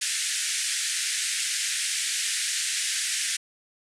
white band-pass noise, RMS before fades -28 dBFS, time 0.01-3.37 s, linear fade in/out 10 ms, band 1600 to 9700 Hz, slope 48 dB/octave, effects none

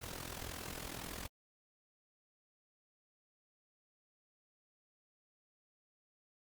pink noise with amplitude modulation, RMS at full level -42 dBFS, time 0.01-1.28 s, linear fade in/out 20 ms, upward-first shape sine, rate 41.9 Hz, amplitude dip 75%, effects Opus 48 kbps

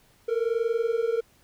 triangle tone pair together, 450 / 470.9 Hz, A4 / A#4, +39 / +18 cents, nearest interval minor second, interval 79 cents, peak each -24 dBFS, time 0.28-1.21 s, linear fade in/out 10 ms, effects pink hiss -61 dBFS RMS until 1.43 s

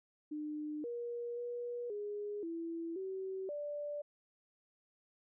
sine tone with pitch steps, 301.6 / 475.9 / 481.8 / 413.4 / 332.6 / 381 / 586 Hz, D4 / A#4 / B4 / G#4 / E4 / G4 / D5, +46 / +36 / -43 / -8 / +16 / -49 / -4 cents, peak -38 dBFS, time 0.31-4.02 s, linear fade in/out 10 ms, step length 530 ms, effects none

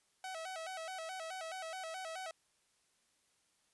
sawtooth tone with vibrato, 698.5 Hz, F5, in tune, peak -38 dBFS, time 0.24-2.31 s, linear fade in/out 2 ms, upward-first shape square, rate 4.7 Hz, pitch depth 130 cents each way, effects white hiss -75 dBFS RMS until 3.73 s + resampled to 24000 Hz

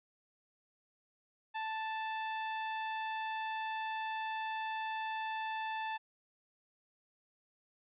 sawtooth tone, 880 Hz, A5, in tune, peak -32 dBFS, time 1.54-5.98 s, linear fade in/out 20 ms, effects resampled to 8000 Hz

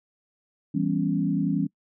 sine chord, C# half-diminished seventh, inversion first, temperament equal, 164.81 / 196 / 246.9 / 277.2 Hz, E3 / G3 / B3 / C#4, 0 / 0 / 0 / 0 cents, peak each -27 / -27 / -31 / -26 dBFS, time 0.74-1.67 s, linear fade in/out 10 ms, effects noise-tail reverb RT60 0.1 s tail -23 dB re dry

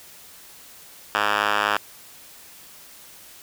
5% pulse tone with band-pass filter, 104 Hz, G#2, 3 cents sharp, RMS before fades -22 dBFS, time 1.15-1.77 s, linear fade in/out 0 ms, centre 1800 Hz, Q 1.8, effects white hiss -46 dBFS RMS until 3.42 s

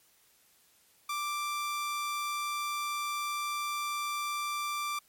sawtooth tone, 1177 Hz, D6, 3 cents sharp, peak -28 dBFS, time 1.09-4.99 s, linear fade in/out 5 ms, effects white hiss -65 dBFS RMS until 5.08 s + MP3 64 kbps

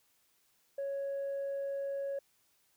sine tone, 554.4 Hz, C#5, in tune, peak -32 dBFS, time 0.78-2.19 s, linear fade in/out 5 ms, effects tanh soft clip ceiling -32 dBFS + white hiss -72 dBFS RMS until 2.76 s

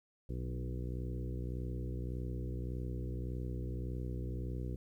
harmonic tone with a mistuned harmonic, 61.74 Hz, B1, in tune, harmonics 1 / 2 / 3 / 4 / 5 / 6 / 7 / 8, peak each -39 / -41 / -48 / -51 / -49 / -50 / -54 / -54 dBFS, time 0.29-4.76 s, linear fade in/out 5 ms, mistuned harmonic 3, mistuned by +15 cents, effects 12-bit

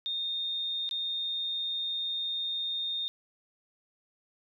sine tone with dropouts, 3663 Hz, A#7, 31 cents flat, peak -30 dBFS, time 0.06-3.08 s, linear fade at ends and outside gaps 0 ms, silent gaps 0.891-0.911 s, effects 11-bit

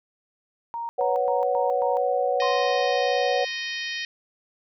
sine tone bursts, 932.3 Hz, A#5, in tune, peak -28 dBFS, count 5, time 0.74-1.97 s, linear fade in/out 0 ms, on 150 ms, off 120 ms
sine chord, B suspended second, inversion none, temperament just, 493.9 / 555.6 / 740.8 Hz, B4 / C#5 / F#5, 0 / +4 / +2 cents, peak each -25 dBFS, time 0.98-3.45 s, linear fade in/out 10 ms
harmonic tone, 621 Hz, D#5, 3 cents flat, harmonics 3 / 4 / 5 / 6 / 7 / 8 / 9, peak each -32 / -34 / -36 / -38 / -39 / -40 / -41 dBFS, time 2.4-4.05 s, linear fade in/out 2 ms
sine tone with exponential decay, 1046 Hz, C6, 1 cent flat, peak -25 dBFS, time 2.42-3.99 s, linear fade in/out 2 ms, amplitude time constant 340 ms
effects none

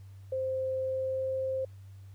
sine tone with pitch glide, 523.3 to 526.3 Hz, C5 to C5, 0 to +10 cents, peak -29 dBFS, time 0.32-1.65 s, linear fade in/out 5 ms, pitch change +10 cents, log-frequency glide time 0.79-1.32 s, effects added 97 Hz sine -46 dBFS peak until 2.14 s + pink hiss -67 dBFS RMS until 2.14 s

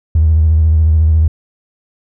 triangle tone with vibrato, 79 Hz, D#2, 27 cents sharp, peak -3 dBFS, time 0.15-1.28 s, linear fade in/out 5 ms, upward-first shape square, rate 14 Hz, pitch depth 40 cents each way, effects tanh soft clip ceiling -4 dBFS

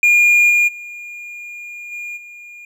triangle tone with level steps, 2422 Hz, D#7, 47 cents flat, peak -7 / -9 / -28 / -24 / -33 dBFS, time 0.03-2.65 s, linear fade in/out 2 ms, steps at 0.49 / 0.67 / 1.91 / 2.16 s, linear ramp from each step 20 ms, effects none

